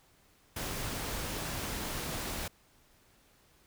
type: noise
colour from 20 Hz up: pink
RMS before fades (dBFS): -37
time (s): 0.56-2.48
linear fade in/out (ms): 5
effects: pink hiss -65 dBFS RMS until 3.66 s